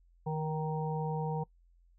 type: harmonic tone with a mistuned harmonic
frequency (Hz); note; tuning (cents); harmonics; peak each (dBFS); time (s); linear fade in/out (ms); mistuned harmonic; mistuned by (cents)
155.56; D#3; 0; 1 / 3 / 5 / 6; -33 / -38 / -40 / -41; 0.26-1.44; 10; 3; +17
effects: noise-tail reverb RT60 0.1 s tail -23 dB re dry + added 43 Hz sine -61 dBFS peak until 1.98 s